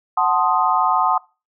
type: chord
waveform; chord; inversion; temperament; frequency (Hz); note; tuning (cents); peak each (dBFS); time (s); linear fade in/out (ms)
sine; F# diminished seventh; none; equal; 740 / 880 / 1046.5 / 1244.5; F#5 / A5 / C6 / Eb6; 0 / 0 / 0 / 0; -20; 0.17-1.18; 5
effects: noise-tail reverb RT60 0.3 s tail -23 dB re dry